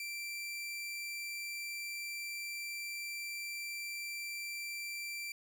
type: tone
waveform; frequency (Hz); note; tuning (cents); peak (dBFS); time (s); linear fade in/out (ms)
sawtooth; 2349; D7; 0; -36; 0-5.32; 2
effects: none